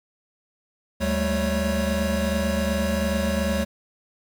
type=tone cluster; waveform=square; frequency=75.2 / 194.1 / 216.8 / 555 Hz; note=D2 / G3 / A3 / C#5; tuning=+42 / -17 / -25 / +2 cents; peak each=-28 dBFS; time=1-3.65 s; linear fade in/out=20 ms; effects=9-bit